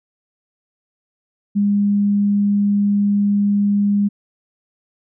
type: tone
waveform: sine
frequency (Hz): 203.2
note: G#3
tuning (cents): -38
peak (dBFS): -13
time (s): 1.55-4.09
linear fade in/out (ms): 20
effects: none